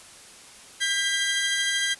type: tone cluster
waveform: sawtooth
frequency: 1602 / 1980 / 3217 Hz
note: G6 / B6 / G7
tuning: +37 / +4 / +44 cents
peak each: -24 dBFS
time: 0.8-1.95 s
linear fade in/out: 20 ms
effects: white hiss -47 dBFS RMS until 1.99 s + resampled to 24000 Hz